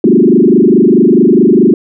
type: tone with frequency modulation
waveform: sine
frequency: 294.8 Hz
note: D4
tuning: 7 cents sharp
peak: -3 dBFS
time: 0.04-1.74 s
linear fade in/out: 2 ms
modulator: 24.7 Hz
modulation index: 3.9
effects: none